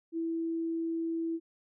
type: tone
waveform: sine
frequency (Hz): 329.6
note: E4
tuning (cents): 0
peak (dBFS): -30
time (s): 0.12-1.4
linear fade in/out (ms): 50
effects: none